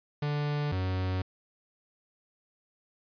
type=tone pair in turn; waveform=45% pulse; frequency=146.83 / 93.06 Hz; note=D3 / F#2; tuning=0 / +10 cents; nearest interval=minor sixth; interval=790 cents; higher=first; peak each=-28 dBFS; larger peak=neither; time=0.22-0.72 / 0.72-1.22 s; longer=neither; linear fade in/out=5 ms; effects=resampled to 11025 Hz